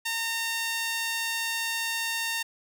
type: tone with high-pass filter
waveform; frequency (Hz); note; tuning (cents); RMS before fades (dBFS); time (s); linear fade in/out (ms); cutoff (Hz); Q
sawtooth; 915; A#5; -32; -30; 0.05-2.43; 10; 2000; 0.98
effects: none